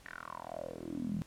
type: tone with band-pass filter sweep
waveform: 10% pulse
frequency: 41.61 Hz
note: E1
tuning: 17 cents sharp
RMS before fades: -41 dBFS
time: 0.06-1.22 s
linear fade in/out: 0 ms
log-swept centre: 1800 to 170 Hz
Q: 6.8
effects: pink hiss -60 dBFS RMS until 1.26 s + low-pass 12000 Hz 12 dB/octave